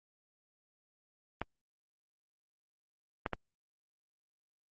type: clicks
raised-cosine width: 0.5 ms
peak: -18 dBFS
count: 3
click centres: 1.416 / 3.262 / 3.333 s
effects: Opus 24 kbps